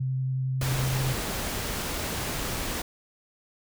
sine tone with vibrato, 130.8 Hz, C3, in tune, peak -25 dBFS, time 0-1.13 s, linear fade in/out 10 ms, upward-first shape sine, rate 11 Hz, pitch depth 9 cents each way
pink noise, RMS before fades -31 dBFS, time 0.61-2.82 s, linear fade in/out 5 ms
effects none

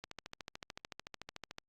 click train, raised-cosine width 0.2 ms, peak -26 dBFS, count 22, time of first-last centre 0.04-1.584 s, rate 13.6 Hz, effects Opus 48 kbps

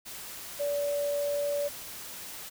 sine tone in noise, 576 Hz, D5, 34 cents flat, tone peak -27 dBFS, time 0.59-1.69 s, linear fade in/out 20 ms, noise white, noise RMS -42 dBFS, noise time 0.05-2.5 s, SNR +12 dB, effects none

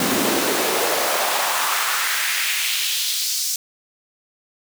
pink noise with high-pass filter sweep, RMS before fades -21 dBFS, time 0-3.56 s, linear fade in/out 2 ms, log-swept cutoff 220 to 5800 Hz, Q 1.8, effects none

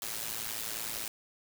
white noise with amplitude modulation, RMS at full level -34 dBFS, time 0.02-1.08 s, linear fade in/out 2 ms, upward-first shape sine, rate 111 Hz, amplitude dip 75%, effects none

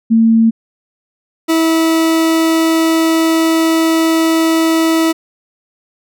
sine / 40% pulse tone pair in turn, 226 / 324.9 Hz, A3 / E4, +47 / -25 cents, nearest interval tritone, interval 628 cents, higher second, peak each -6 / -9 dBFS, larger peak first, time 0.1-0.51 / 1.48-5.13 s, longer second, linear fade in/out 20 ms, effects none

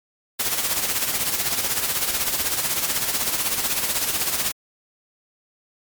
white noise with tremolo, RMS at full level -21 dBFS, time 0.39-4.52 s, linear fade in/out 10 ms, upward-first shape sine, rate 16 Hz, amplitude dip 55%, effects MP3 96 kbps

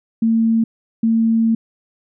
sine tone pair in turn, 226.1 / 226.1 Hz, A3 / A3, +47 / +47 cents, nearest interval unison, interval 0 cents, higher neither, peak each -12 dBFS, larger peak neither, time 0.22-0.64 / 1.03-1.55 s, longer second, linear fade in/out 5 ms, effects none

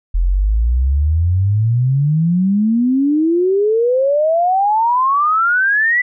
sine exponential sweep, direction up, 41.2 to 2003 Hz, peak -11 dBFS, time 0.14-6.02 s, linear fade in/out 10 ms, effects none

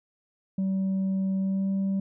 sine tone with pitch glide, 191.6 to 194.27 Hz, G3 to G3, -39 to -15 cents, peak -21 dBFS, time 0.58-2 s, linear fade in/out 5 ms, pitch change +24 cents, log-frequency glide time 1.37-1.7 s, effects tanh soft clip ceiling -23 dBFS

